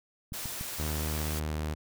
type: clicks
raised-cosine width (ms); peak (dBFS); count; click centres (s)
5; -26; 3; 0.322 / 0.457 / 0.611
type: noise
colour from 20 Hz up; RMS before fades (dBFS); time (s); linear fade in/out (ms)
white; -38; 0.33-1.4; 10
type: tone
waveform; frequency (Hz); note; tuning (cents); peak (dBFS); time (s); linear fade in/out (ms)
sawtooth; 76.8; D#2; -22; -27; 0.78-1.75; 20
effects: none